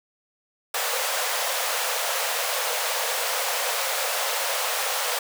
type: high-pass noise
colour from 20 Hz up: pink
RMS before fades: -26 dBFS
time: 0.74-5.19 s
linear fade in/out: 5 ms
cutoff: 470 Hz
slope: 96 dB/octave
effects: none